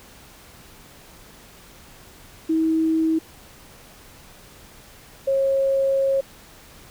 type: tone pair in turn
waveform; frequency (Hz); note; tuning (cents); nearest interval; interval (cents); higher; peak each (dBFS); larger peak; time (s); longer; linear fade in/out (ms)
sine; 321 / 542.7; E4 / C#5; -46 / -37; major sixth; 909; second; -17; neither; 2.49-3.19 / 5.27-6.21; second; 10
effects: pink hiss -47 dBFS RMS until 6.9 s